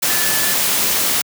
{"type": "tone in noise", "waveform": "sine", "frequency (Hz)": 1739, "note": "A6", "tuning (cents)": -21, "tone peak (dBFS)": -25, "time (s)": [0.09, 0.54], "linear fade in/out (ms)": 10, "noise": "white", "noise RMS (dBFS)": -17, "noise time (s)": [0.02, 1.22], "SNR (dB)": -11, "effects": ["high-pass 100 Hz 12 dB/octave"]}